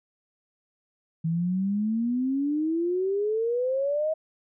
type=exponential sweep; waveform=sine; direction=up; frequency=160 to 640 Hz; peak=-23 dBFS; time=1.24-4.14 s; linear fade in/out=10 ms; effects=none